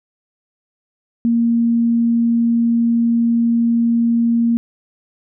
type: tone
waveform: sine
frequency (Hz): 233.1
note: A#3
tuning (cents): 0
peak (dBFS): -12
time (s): 1.25-4.57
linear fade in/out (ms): 0
effects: none